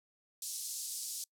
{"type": "band-pass noise", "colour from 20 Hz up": "white", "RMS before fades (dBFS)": -41, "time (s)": [0.42, 1.24], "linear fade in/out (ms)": 2, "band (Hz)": [4600, 11000], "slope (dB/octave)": 24, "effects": ["noise-tail reverb RT60 0.1 s tail -25 dB re dry"]}